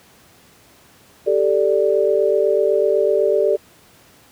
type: chord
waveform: sine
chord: G suspended second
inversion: none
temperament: equal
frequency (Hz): 392 / 440 / 587.3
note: G4 / A4 / D5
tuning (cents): 0 / 0 / 0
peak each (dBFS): -18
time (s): 1.26-3.57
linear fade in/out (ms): 20
effects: pink hiss -50 dBFS RMS until 4.31 s + high-pass 80 Hz 12 dB/octave

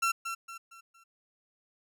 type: tone with echo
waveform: 30% pulse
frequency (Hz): 1353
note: E6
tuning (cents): +45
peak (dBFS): -23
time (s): 0.02-0.12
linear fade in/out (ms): 10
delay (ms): 230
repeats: 4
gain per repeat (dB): -8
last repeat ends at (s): 1.04
effects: none

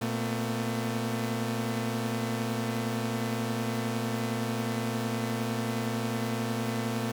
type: tone cluster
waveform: sawtooth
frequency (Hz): 117.7 / 224.4 / 252.7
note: A#2 / A3 / B3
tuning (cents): +17 / +34 / +40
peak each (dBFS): -29 / -28 / -32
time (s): 0.01-7.12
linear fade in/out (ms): 10
effects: none

